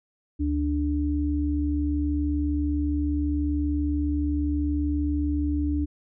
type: tone pair together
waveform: sine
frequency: 73.42 / 294.2 Hz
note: D2 / D4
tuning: 0 / +3 cents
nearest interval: 2 octaves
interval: 2403 cents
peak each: -25 dBFS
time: 0.39-5.86 s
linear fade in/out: 20 ms
effects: none